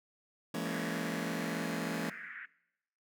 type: chord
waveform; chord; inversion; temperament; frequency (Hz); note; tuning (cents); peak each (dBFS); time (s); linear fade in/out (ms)
sawtooth; A# half-diminished seventh; second; just; 167.82 / 209.8 / 233.1 / 279.7; E3 / G#3 / A#3 / C#4; +31 / +18 / 0 / +16; -36; 0.54-2.1; 5
type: band-pass noise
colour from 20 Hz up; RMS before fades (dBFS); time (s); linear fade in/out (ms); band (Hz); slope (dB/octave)
white; -46; 0.65-2.46; 5; 1500 to 2000; 48
effects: noise-tail reverb RT60 0.8 s tail -20 dB re dry